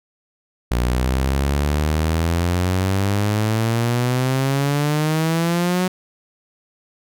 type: exponential sweep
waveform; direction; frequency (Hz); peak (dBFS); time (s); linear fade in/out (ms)
sawtooth; up; 59 to 185; -13; 0.71-5.88; 5
effects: none